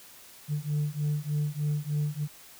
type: beating tone pair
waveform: sine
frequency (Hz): 146.83 / 150.13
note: D3 / D3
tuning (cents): 0 / +38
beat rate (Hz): 3.3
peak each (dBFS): -28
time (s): 0.48-2.28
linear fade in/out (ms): 50
effects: tanh soft clip ceiling -23 dBFS + white hiss -51 dBFS RMS until 2.59 s